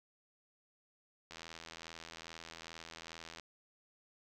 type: click train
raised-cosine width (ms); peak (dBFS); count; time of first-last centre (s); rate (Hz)
0.2; -30; 173; 1.31-3.397; 82.4
effects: none